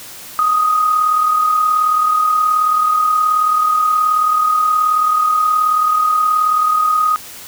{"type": "tone with amplitude modulation", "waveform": "sine", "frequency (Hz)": 1247, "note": "D#6", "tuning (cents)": 3, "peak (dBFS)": -9, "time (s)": [0.39, 7.16], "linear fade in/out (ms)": 0, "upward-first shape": "sine", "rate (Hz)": 38.7, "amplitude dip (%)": 45, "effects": ["white hiss -34 dBFS RMS until 7.47 s"]}